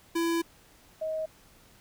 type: tone pair in turn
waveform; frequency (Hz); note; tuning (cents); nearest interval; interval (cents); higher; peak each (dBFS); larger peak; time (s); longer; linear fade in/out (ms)
square / sine; 334.5 / 631.5; E4 / D#5; +25 / +26; major seventh; 1101; second; -26 / -29; first; 0.15-0.42 / 1.01-1.26; first; 10
effects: pink hiss -58 dBFS RMS until 1.8 s